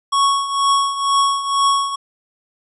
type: tone with tremolo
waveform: square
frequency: 1108.7 Hz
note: C#6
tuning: in tune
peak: -12 dBFS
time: 0.12-1.96 s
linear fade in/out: 10 ms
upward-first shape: triangle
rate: 2.1 Hz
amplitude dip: 75%
effects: resampled to 24000 Hz